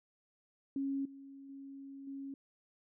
sine tone with level steps, 274.4 Hz, C#4, 17 cents flat, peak -33 / -49 / -46 / -41 dBFS, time 0.76-2.34 s, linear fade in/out 2 ms, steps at 1.05 / 1.49 / 2.07 s, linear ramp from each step 5 ms, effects none

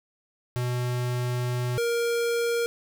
square tone pair in turn, 123.47 / 469.3 Hz, B2 / A#4, 0 / +12 cents, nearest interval octave + major seventh, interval 2312 cents, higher second, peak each -26 / -24 dBFS, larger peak second, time 0.56-1.78 / 1.78-2.66 s, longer first, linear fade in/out 0 ms, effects none

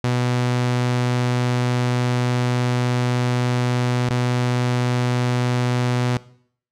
sawtooth tone with dropouts, 123.47 Hz, B2, in tune, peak -14 dBFS, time 0.04-6.17 s, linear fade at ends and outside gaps 0 ms, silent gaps 4.09-4.106 s, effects noise-tail reverb RT60 0.6 s tail -19 dB re dry + low-pass 7000 Hz 12 dB/octave

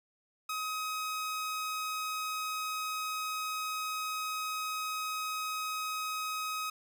sawtooth tone, 1265 Hz, D#6, 28 cents sharp, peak -30 dBFS, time 0.49-6.7 s, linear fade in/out 5 ms, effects none

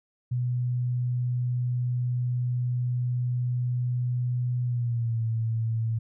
sine tone with pitch glide, 123.47 to 113.22 Hz, B2 to A2, 0 to +50 cents, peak -24 dBFS, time 0.31-5.99 s, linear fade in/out 10 ms, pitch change -150 cents, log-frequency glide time 4.63-5.23 s, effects none

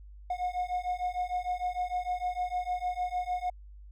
triangle beating tone pair, 720 / 726.6 Hz, F#5 / F#5, -47 / -32 cents, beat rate 6.6 Hz, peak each -31 dBFS, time 0.3-3.5 s, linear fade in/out 5 ms, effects added 50 Hz sine -46 dBFS peak until 3.91 s

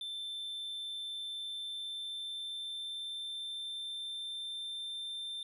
triangle tone with pitch glide, 3548 to 3575 Hz, A7 to A7, +14 to +27 cents, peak -37 dBFS, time 0.01-5.43 s, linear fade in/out 2 ms, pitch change +13 cents, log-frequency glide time 1.37-5.1 s, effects none

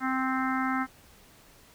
harmonic tone, 261.5 Hz, C4, 1 cent flat, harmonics 1 / 3 / 4 / 5 / 6 / 7 / 8, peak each -29 / -34 / -36 / -32 / -36 / -39 / -39 dBFS, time 0-0.87 s, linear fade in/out 50 ms, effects pink hiss -56 dBFS RMS until 1.74 s

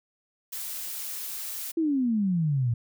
blue noise, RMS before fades -35 dBFS, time 0.52-1.72 s, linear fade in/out 10 ms
sine exponential sweep, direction down, 337.3 to 112.9 Hz, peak -22 dBFS, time 1.77-2.74 s, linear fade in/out 5 ms
effects none

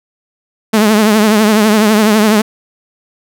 sawtooth tone with vibrato, 214 Hz, A3, 48 cents flat, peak -3 dBFS, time 0.73-2.42 s, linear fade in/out 10 ms, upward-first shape triangle, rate 12 Hz, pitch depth 86 cents each way, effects none

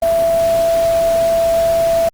sine tone in noise, 666 Hz, E5, 18 cents sharp, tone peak -11 dBFS, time 0.02-2.09 s, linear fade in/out 5 ms, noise pink, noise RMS -28 dBFS, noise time 0.02-2.09 s, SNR +14 dB, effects Opus 32 kbps

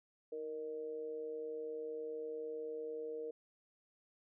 sine tone with amplitude modulation, 466.2 Hz, A#4, in tune, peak -37 dBFS, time 0.32-3.31 s, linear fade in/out 5 ms, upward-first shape sine, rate 149 Hz, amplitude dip 65%, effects none

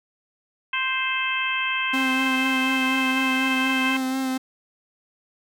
harmonic tone, 523.3 Hz, C5, in tune, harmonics 2 / 3 / 4 / 5 / 6, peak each -29 / -29 / -29 / -26 / -31 dBFS, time 0.73-3.97 s, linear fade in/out 5 ms
45% pulse tone with vibrato, 262.4 Hz, C4, 5 cents sharp, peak -23 dBFS, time 1.93-4.38 s, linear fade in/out 10 ms, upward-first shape sine, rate 4.1 Hz, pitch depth 22 cents each way
effects none

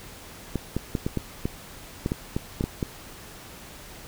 clicks, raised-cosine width 3 ms, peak -12 dBFS, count 12, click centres 0.557 / 0.766 / 0.952 / 1.065 / 1.173 / 1.455 / 2.061 / 2.119 / 2.365 / 2.609 / 2.64 / 2.828 s, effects pink hiss -44 dBFS RMS until 4.07 s

